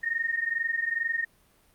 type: tone pair together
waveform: sine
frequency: 1829.7 / 1852 Hz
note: A#6 / A#6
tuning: -33 / -12 cents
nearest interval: unison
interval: 21 cents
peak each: -30 / -28 dBFS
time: 0.03-1.25 s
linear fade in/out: 10 ms
effects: pink hiss -63 dBFS RMS until 1.74 s + Opus 48 kbps